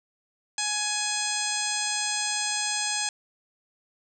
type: harmonic tone with a mistuned harmonic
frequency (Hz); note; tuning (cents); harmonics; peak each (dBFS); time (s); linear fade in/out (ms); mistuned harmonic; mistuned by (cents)
837; G#5; +13; 1 / 2 / 3 / 4 / 5 / 6 / 7 / 8 / 9 / 10; -35 / -35 / -35 / -35 / -35 / -35 / -35 / -35 / -35 / -35; 0.58-3.09; 2; 7; +76
effects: none